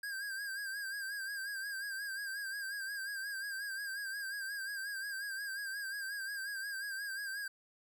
square tone with vibrato, 1606 Hz, G6, 41 cents sharp, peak -39 dBFS, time 0.03-7.48 s, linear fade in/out 5 ms, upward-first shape sine, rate 5.6 Hz, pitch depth 62 cents each way, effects none

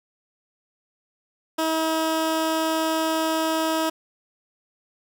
15% pulse tone, 320.3 Hz, E4, 50 cents flat, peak -15 dBFS, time 1.58-3.9 s, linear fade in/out 10 ms, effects none

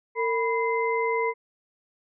sine tone cluster, 456.4 / 987 / 2071 Hz, A#4 / B5 / C7, -37 / -1 / -18 cents, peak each -25 / -27 / -30 dBFS, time 0.15-1.34 s, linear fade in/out 50 ms, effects none

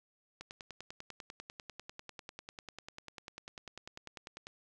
click train, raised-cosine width 0.2 ms, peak -28 dBFS, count 42, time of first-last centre 0.41-4.469 s, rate 10.1 Hz, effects none

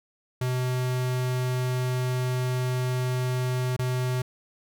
square tone with dropouts, 126.7 Hz, B2, 45 cents sharp, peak -25 dBFS, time 0.41-4.22 s, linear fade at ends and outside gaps 5 ms, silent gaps 3.765-3.791 s, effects none

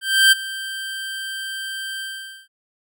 25% pulse tone with ADSR envelope, 1568 Hz, G6, in tune, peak -5 dBFS, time 0.01-2.48 s, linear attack 310 ms, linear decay 17 ms, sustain -18 dB, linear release 480 ms, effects none

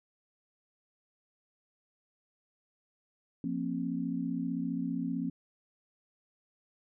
sine chord, F suspended fourth, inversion none, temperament equal with one note detuned, 174.61 / 233.1 / 268.4 Hz, F3 / Bb3 / C4, 0 / 0 / +44 cents, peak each -36 / -36 / -34 dBFS, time 3.44-5.3 s, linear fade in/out 2 ms, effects none

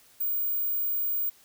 sine tone, 15370 Hz, B9, 48 cents flat, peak -25 dBFS, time 0.2-1.3 s, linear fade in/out 10 ms, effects white hiss -58 dBFS RMS until 1.44 s

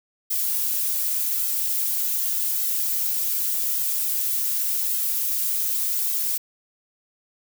violet noise with flanger, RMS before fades -24 dBFS, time 0.3-6.38 s, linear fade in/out 10 ms, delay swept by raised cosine 1.7 to 7.2 ms, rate 0.86 Hz, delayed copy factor -0.9, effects none

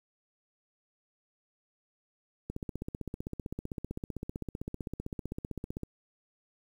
click train, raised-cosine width 3 ms, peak -23 dBFS, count 53, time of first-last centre 2.5-5.833 s, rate 15.6 Hz, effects 9-bit

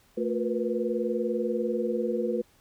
sine tone cluster, 222.5 / 357.8 / 475.1 / 495.3 Hz, A3 / F4 / A#4 / B4, +20 / +42 / +33 / +5 cents, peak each -31 dBFS, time 0.17-2.42 s, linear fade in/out 10 ms, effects pink hiss -62 dBFS RMS until 2.6 s

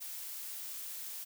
blue noise, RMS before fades -43 dBFS, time 0-1.25 s, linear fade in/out 20 ms, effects none

